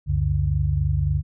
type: tone cluster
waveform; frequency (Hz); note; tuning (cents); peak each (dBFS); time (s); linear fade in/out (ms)
sine; 68.5 / 92.2 / 142.6; C#2 / F#2 / C#3; -20 / -6 / +49; -23; 0.06-1.23; 50
effects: none